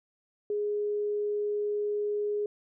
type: tone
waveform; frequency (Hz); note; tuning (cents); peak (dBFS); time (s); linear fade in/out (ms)
sine; 415.3; G#4; 0; -27; 0.5-2.46; 2
effects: none